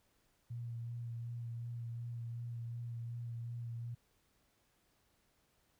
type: tone with vibrato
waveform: sine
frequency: 117.8 Hz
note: A#2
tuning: 19 cents sharp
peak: -40 dBFS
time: 0.5-3.95 s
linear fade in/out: 10 ms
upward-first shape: sine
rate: 2.7 Hz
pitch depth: 19 cents each way
effects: pink hiss -75 dBFS RMS until 5.79 s